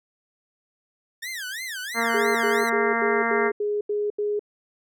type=tone with vibrato; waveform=sawtooth; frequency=1760 Hz; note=A6; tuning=in tune; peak=-27 dBFS; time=1.22-2.7 s; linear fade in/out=10 ms; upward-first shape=sine; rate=3 Hz; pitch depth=300 cents each way
type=harmonic tone; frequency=230.9 Hz; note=A#3; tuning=16 cents flat; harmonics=1 / 2 / 3 / 4 / 5 / 6 / 7 / 8 / 9; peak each=-30 / -30 / -30 / -30 / -30 / -30 / -30 / -30 / -30 dBFS; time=1.94-3.52 s; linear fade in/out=50 ms
type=tone bursts; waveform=sine; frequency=415.3 Hz; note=G#4; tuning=in tune; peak=-22 dBFS; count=8; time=2.14-4.394 s; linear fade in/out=5 ms; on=210 ms; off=82 ms
effects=none